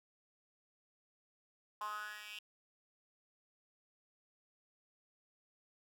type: tone with high-pass filter sweep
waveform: 10% pulse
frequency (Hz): 210.2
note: G#3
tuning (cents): +21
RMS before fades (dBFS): -45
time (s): 1.81-2.39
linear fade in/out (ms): 2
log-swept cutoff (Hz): 990 to 2800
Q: 6.3
effects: none

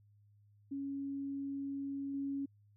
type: tone with level steps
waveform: sine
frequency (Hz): 277.2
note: C#4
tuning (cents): 0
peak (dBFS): -37 / -35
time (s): 0.71-2.46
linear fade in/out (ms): 10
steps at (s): 2.14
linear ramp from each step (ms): 2
effects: added 103 Hz sine -63 dBFS peak until 2.76 s

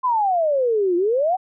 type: exponential two-way sweep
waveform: sine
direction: down then up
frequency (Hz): 1046.5 to 340 to 778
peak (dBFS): -16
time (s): 0.03-1.37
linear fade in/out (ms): 20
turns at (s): 0.96
effects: none

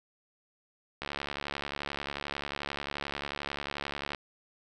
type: click train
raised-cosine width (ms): 0.3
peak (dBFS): -18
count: 224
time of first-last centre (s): 1.02-4.148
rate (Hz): 71.3
effects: none

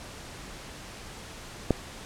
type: click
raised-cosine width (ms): 2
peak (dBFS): -7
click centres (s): 1.707
effects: pink hiss -43 dBFS RMS until 2.05 s + low-pass 9000 Hz 12 dB/octave

